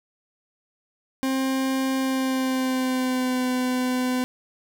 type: tone with pitch glide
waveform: 40% pulse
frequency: 264.9 to 252.9 Hz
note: C4 to B3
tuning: +22 to +41 cents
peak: -21 dBFS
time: 1.23-4.24 s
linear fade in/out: 0 ms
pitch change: -81 cents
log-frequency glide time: 1.97-3.47 s
effects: none